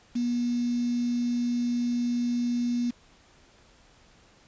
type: tone with quantisation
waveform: sine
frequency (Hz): 241.1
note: B3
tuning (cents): -41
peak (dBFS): -24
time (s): 0.15-2.91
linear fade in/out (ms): 10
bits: 7
effects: pink hiss -58 dBFS RMS until 4.47 s + resampled to 16000 Hz